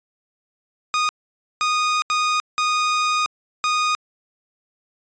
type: tone bursts at uneven times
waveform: sawtooth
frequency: 1236 Hz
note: D#6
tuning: 12 cents flat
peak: -14 dBFS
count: 5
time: 0.94-1.09 / 1.61-2.02 / 2.1-2.4 / 2.58-3.26 / 3.64-3.95 s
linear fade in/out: 0 ms
effects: resampled to 16000 Hz